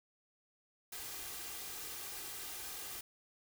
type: noise with comb filter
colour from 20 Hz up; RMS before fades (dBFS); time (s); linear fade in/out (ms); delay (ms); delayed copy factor
white; -45; 0.92-3.01; 5; 2.5; +0.5
effects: none